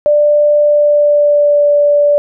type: tone with pitch glide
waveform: sine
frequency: 591 to 582.5 Hz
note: D5 to D5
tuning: +11 to -14 cents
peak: -6 dBFS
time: 0.06-2.18 s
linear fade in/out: 0 ms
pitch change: -25 cents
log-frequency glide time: 0.59-1.69 s
effects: none